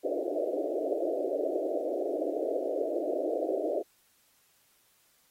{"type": "band-pass noise", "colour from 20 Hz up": "white", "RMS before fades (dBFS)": -31, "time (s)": [0.03, 3.83], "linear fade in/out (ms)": 20, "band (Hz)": [290, 670], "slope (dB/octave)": 96, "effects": ["white hiss -67 dBFS RMS until 5.3 s", "AAC 48 kbps"]}